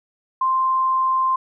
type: tone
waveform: sine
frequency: 1046.5 Hz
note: C6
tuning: in tune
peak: -16 dBFS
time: 0.41-1.36 s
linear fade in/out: 5 ms
effects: none